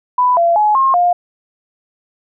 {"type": "tone with pitch steps", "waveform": "sine", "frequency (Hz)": [994, 682, 845, 1070, 707], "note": ["B5", "F5", "G#5", "C6", "F5"], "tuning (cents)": [11, -41, 30, 38, 21], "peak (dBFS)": -9, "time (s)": [0.18, 1.13], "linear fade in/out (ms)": 5, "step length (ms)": 190, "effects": []}